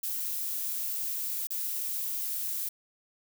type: noise with dropouts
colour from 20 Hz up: violet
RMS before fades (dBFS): -33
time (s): 0.03-2.69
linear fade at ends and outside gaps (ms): 5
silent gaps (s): 1.471-1.504
effects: none